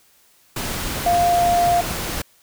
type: tone in noise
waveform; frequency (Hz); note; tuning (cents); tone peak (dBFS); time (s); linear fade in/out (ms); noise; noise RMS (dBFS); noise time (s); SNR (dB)
sine; 698.5; F5; 0; -14; 1.06-1.81; 5; pink; -26; 0.56-2.22; +9
effects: white hiss -56 dBFS RMS until 2.42 s